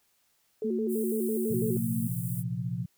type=tone with vibrato; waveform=sine; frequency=400 Hz; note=G4; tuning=35 cents sharp; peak=-29 dBFS; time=0.62-1.77 s; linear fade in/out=2 ms; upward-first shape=square; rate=6 Hz; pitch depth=140 cents each way
type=tone; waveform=sine; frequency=225.1 Hz; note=A3; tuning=40 cents sharp; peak=-29 dBFS; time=0.64-2.08 s; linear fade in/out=10 ms
type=high-pass noise; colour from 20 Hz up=white; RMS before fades=-41 dBFS; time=0.88-2.44 s; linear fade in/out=50 ms; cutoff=8500 Hz; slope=48 dB/octave
type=chord; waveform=sine; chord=Bb suspended second; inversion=none; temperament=just; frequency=116.54 / 131.11 / 174.81 Hz; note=Bb2 / C3 / F3; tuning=0 / +4 / +2 cents; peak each=-34 dBFS; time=1.5-2.86 s; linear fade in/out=10 ms
effects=white hiss -70 dBFS RMS until 2.97 s